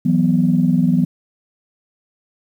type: chord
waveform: sine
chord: E suspended second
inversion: none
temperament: equal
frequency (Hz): 164.81 / 185 / 246.9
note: E3 / F#3 / B3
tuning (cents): 0 / 0 / 0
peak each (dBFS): -16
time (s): 0.05-1.05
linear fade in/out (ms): 10
effects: tanh soft clip ceiling -3 dBFS + 8-bit